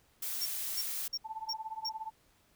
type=noise; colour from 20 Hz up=blue; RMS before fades=-37 dBFS; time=0.22-1.08 s; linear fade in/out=5 ms
type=tone bursts; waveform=triangle; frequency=5530 Hz; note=F8; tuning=18 cents flat; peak=-31 dBFS; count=5; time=0.41-1.895 s; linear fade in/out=10 ms; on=49 ms; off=310 ms
type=tone with tremolo; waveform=sine; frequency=880 Hz; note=A5; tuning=in tune; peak=-34 dBFS; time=1.24-2.11 s; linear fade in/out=20 ms; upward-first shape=triangle; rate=17 Hz; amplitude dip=100%
effects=pink hiss -68 dBFS RMS until 2.55 s